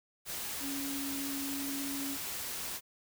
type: tone in noise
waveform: sine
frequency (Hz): 277.2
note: C#4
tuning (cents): 0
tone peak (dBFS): -37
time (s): 0.6-2.18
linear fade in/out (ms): 50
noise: white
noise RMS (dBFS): -39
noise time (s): 0.25-2.81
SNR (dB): -1
effects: none